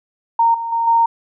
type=tone with level steps; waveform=sine; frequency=923 Hz; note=A#5; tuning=17 cents flat; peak=-10 / -21 / -15 / -10 dBFS; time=0.39-1.06 s; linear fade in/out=5 ms; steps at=0.54 / 0.72 / 0.87 s; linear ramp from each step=5 ms; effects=none